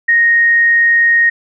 sine tone, 1864.7 Hz, A#6, in tune, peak -7 dBFS, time 0.08-1.3 s, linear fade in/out 10 ms, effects none

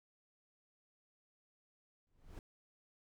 brown noise with exponential growth, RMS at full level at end -43 dBFS, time 2.07-2.39 s, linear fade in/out 1 ms, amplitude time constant 68 ms, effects none

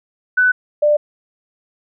sine tone pair in turn, 1497 / 594.1 Hz, F#6 / D5, +20 / +20 cents, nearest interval octave + major third, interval 1600 cents, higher first, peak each -10 dBFS, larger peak neither, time 0.37-0.52 / 0.82-0.97 s, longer neither, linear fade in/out 10 ms, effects none

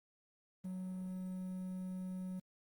triangle tone with quantisation, 185 Hz, F#3, in tune, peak -38 dBFS, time 0.64-2.4 s, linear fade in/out 10 ms, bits 11, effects Opus 24 kbps

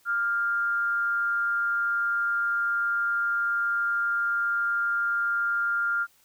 sine tone with frequency modulation, 1396.9 Hz, F6, in tune, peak -23 dBFS, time 0.05-6.07 s, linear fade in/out 50 ms, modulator 195 Hz, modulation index 0.31, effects white hiss -62 dBFS RMS until 6.24 s

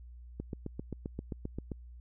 click train, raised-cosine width 3 ms, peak -24 dBFS, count 11, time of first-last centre 0.4-1.718 s, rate 7.59 Hz, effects added 60 Hz sine -47 dBFS peak until 2 s

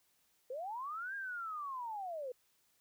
sine linear two-way sweep, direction up then down, 481.7 to 1632 to 481.7 Hz, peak -39 dBFS, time 0.5-2.32 s, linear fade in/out 5 ms, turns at 1.15 s, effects white hiss -74 dBFS RMS until 2.8 s

